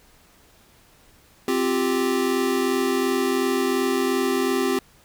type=chord; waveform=square; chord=C suspended fourth; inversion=none; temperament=equal; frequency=261.6 / 349.2 / 392 Hz; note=C4 / F4 / G4; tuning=0 / 0 / 0 cents; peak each=-25 / -27 / -24 dBFS; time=1.48-4.79 s; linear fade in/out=2 ms; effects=pink hiss -55 dBFS RMS until 5.04 s